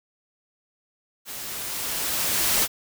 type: noise with level ramp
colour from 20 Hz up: white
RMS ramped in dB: -36 to -20 dBFS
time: 1.25-2.68 s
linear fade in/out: 50 ms
effects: none